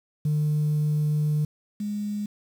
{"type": "tone pair in turn", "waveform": "sine", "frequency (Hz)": [150.6, 207.4], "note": ["D3", "G#3"], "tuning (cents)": [44, -2], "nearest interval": "tritone", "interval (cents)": 554, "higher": "second", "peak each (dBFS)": [-19, -26], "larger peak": "first", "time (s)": [[0.25, 1.45], [1.8, 2.26]], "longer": "first", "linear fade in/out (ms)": 5, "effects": ["tanh soft clip ceiling -18 dBFS", "8-bit"]}